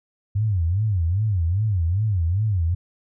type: tone with vibrato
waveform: sine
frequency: 95 Hz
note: F#2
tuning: 46 cents sharp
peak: -18 dBFS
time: 0.35-2.75 s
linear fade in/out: 10 ms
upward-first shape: sine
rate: 2.5 Hz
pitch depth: 260 cents each way
effects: none